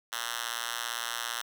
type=tone with high-pass filter; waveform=5% pulse; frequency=117.6 Hz; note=A#2; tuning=16 cents sharp; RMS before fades=-35 dBFS; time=0.12-1.42 s; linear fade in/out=10 ms; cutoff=1800 Hz; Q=0.87; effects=none